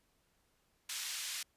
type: band-pass noise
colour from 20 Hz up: white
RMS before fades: -41 dBFS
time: 0.89-1.43 s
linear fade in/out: 5 ms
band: 1900 to 7600 Hz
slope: 12 dB/octave
effects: pink hiss -75 dBFS RMS until 1.56 s + resampled to 32000 Hz